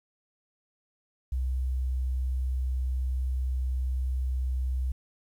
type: tone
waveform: sine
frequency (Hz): 64.2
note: C2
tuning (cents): -32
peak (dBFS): -25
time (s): 1.32-4.92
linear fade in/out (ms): 5
effects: tanh soft clip ceiling -21 dBFS + 10-bit